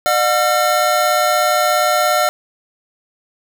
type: tone cluster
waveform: square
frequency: 606 / 723 / 1361 Hz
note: D#5 / F#5 / F6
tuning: -46 / -40 / -45 cents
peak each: -18 dBFS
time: 0.06-2.29 s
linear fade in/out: 0 ms
effects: none